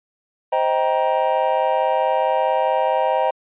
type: chord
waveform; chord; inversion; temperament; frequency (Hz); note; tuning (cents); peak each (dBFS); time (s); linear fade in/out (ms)
triangle; C minor seventh; none; just; 523.3 / 627.9 / 784.9 / 941.9; C5 / Eb5 / G5 / Bb5; 0 / +16 / +2 / +18; -20; 0.52-3.31; 10
effects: resampled to 8000 Hz